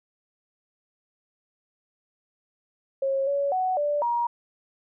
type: tone with pitch steps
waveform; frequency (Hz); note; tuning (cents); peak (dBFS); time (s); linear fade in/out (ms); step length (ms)
sine; 542 / 563 / 744 / 586 / 949; C#5 / C#5 / F#5 / D5 / A#5; -39 / +27 / +9 / -4 / +31; -22; 3.02-4.27; 5; 250
effects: none